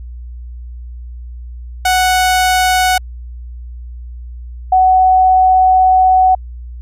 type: tone pair in turn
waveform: sawtooth / sine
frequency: 740 / 747.3 Hz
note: F#5 / F#5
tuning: 0 / +17 cents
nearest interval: unison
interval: 17 cents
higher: second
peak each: -6 dBFS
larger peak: neither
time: 1.85-2.98 / 4.72-6.35 s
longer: second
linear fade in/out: 5 ms
effects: added 60 Hz sine -26 dBFS peak until 6.81 s + resampled to 32000 Hz